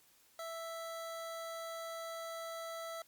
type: tone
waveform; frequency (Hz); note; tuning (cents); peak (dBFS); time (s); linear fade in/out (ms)
25% pulse; 660; E5; +2; -38; 0.39-3.02; 2
effects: white hiss -67 dBFS RMS until 3.07 s + Opus 48 kbps